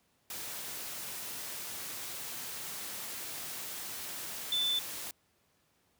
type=tone in noise; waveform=sine; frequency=3520 Hz; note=A7; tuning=in tune; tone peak=-28 dBFS; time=4.52-4.79 s; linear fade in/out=2 ms; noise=white; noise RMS=-41 dBFS; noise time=0.3-5.11 s; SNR=+10 dB; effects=pink hiss -72 dBFS RMS until 5.99 s + high-pass 80 Hz 12 dB/octave